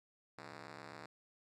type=ring-modulated tone; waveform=5% pulse; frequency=155.4 Hz; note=D#3; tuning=2 cents flat; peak=-35 dBFS; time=0.38-1.06 s; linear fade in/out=2 ms; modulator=33.8 Hz; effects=low-pass 6000 Hz 12 dB/octave